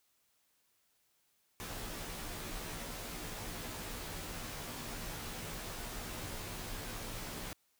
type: noise with comb filter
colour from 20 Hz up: pink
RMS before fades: -43 dBFS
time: 1.6-7.53 s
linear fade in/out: 0 ms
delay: 15 ms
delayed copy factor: -1
effects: white hiss -75 dBFS RMS until 7.79 s